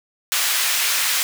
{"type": "high-pass noise", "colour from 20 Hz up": "pink", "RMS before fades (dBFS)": -20, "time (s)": [0.32, 1.23], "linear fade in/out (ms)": 0, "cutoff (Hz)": 1800, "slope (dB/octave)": 12, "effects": []}